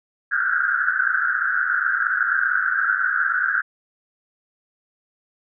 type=band-pass noise; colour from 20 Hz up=pink; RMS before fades=-21 dBFS; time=0.31-3.62 s; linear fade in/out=10 ms; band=1400 to 1600 Hz; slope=96 dB/octave; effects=none